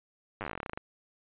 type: slowing click train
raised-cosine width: 0.5 ms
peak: -21 dBFS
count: 18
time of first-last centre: 0.41-0.775 s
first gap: 9 ms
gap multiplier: 1.1
effects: resampled to 8000 Hz